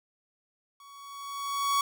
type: tone with level ramp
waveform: 45% pulse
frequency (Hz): 1122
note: C#6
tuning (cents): +21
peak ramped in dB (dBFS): -50 to -22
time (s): 0.8-1.81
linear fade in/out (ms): 2
effects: none